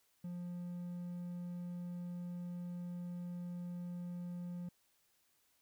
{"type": "tone", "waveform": "triangle", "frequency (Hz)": 176, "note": "F3", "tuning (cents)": 14, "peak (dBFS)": -39, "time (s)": [0.24, 4.69], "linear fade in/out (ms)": 5, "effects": ["white hiss -75 dBFS RMS until 5.61 s"]}